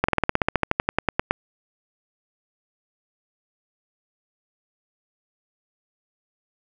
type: slowing click train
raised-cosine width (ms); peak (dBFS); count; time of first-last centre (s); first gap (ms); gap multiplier
0.5; -3; 18; 0.04-1.31; 45; 1.06
effects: none